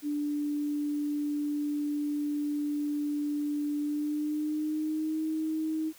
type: tone with pitch glide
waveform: sine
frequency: 293.7 to 314.8 Hz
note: D4 to D#4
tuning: 0 to +20 cents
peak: -28 dBFS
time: 0.02-5.93 s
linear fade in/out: 50 ms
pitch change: +120 cents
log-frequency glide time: 3.79-5.22 s
effects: white hiss -55 dBFS RMS until 5.98 s